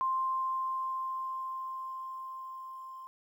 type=tone with level ramp; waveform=sine; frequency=1049 Hz; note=C6; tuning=4 cents sharp; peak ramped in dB=-27 to -43 dBFS; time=0.01-3.07 s; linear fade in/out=0 ms; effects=11-bit